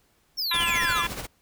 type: exponential sweep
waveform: square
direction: down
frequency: 5588 to 1103 Hz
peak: -26 dBFS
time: 0.37-1.03 s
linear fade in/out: 20 ms
type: harmonic tone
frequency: 341 Hz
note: F4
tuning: 41 cents flat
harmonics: 3 / 4 / 5 / 6 / 7 / 8 / 9 / 10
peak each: -29 / -35 / -31 / -37 / -32 / -36 / -41 / -32 dBFS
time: 0.51-1.07 s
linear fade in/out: 5 ms
type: noise with tremolo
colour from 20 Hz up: pink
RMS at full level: -32 dBFS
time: 0.53-1.27 s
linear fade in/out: 20 ms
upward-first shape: sine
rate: 14 Hz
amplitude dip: 60%
effects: pink hiss -65 dBFS RMS until 1.41 s